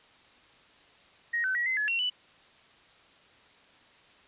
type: tone with pitch steps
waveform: sine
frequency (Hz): 1879 / 1524 / 1919 / 2054 / 1704 / 2733 / 2974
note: A#6 / G6 / A#6 / C7 / G#6 / F7 / F#7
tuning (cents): +13 / -49 / +50 / -33 / +44 / -38 / +8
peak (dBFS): -26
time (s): 1.33-2.1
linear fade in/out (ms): 10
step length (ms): 110
effects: white hiss -58 dBFS RMS until 4.27 s + resampled to 8000 Hz